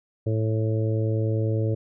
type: harmonic tone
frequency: 110 Hz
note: A2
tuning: in tune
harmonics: 1 / 2 / 3 / 4 / 5 / 6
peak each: -22 / -37 / -31 / -31 / -33 / -47 dBFS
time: 0.26-1.75 s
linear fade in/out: 10 ms
effects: none